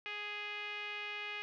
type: tone with low-pass filter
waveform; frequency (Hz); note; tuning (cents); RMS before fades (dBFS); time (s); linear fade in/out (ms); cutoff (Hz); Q
5% pulse; 415.5; G#4; +1; -42; 0.06-1.42; 0; 2500; 3.6
effects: none